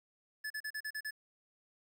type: tone bursts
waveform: square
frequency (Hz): 1727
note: A6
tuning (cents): -33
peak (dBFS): -38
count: 7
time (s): 0.44-1.109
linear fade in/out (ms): 10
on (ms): 63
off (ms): 38
effects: 11-bit